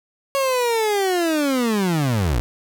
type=linear sweep; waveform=30% pulse; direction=down; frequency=554.4 to 51.7 Hz; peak=-15 dBFS; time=0.35-2.4 s; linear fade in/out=0 ms; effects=none